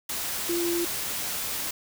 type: tone in noise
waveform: sine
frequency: 343.3 Hz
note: F4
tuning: 30 cents flat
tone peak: -25 dBFS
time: 0.49-0.85 s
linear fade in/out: 5 ms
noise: white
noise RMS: -31 dBFS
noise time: 0.09-1.71 s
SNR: +3 dB
effects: none